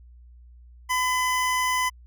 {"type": "tone", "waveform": "25% pulse", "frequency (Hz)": 1009, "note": "B5", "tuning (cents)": 37, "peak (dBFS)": -18, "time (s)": [0.89, 1.9], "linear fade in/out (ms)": 20, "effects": ["added 60 Hz sine -46 dBFS peak until 2.06 s"]}